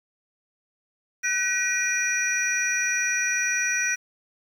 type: tone cluster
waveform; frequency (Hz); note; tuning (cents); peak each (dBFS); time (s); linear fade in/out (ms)
sine; 1511 / 1909 / 2432 / 5810; F#6 / A#6 / D#7 / F#8; +36 / +41 / -40 / -32; -27; 1.23-3.96; 20
effects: tanh soft clip ceiling -13 dBFS + 8-bit